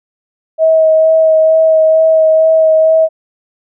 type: tone with vibrato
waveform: sine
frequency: 638 Hz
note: D#5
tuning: 43 cents sharp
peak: -5 dBFS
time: 0.58-3.09 s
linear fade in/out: 50 ms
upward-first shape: sine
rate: 2.2 Hz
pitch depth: 13 cents each way
effects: none